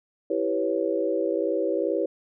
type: chord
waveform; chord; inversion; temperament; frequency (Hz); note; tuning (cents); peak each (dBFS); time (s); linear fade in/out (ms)
sine; C# half-diminished seventh; first; equal; 329.6 / 392 / 493.9 / 554.4; E4 / G4 / B4 / C#5; 0 / 0 / 0 / 0; -28; 0.3-2.06; 5
effects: none